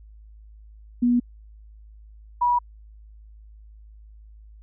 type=tone pair in turn; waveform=sine; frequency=242.5 / 970 Hz; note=B3 / B5; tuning=-31 / -31 cents; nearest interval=2 octaves; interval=2400 cents; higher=second; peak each=-16 / -17 dBFS; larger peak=first; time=1.02-1.2 / 2.41-2.59 s; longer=neither; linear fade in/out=10 ms; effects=added 53 Hz sine -44 dBFS peak until 4.62 s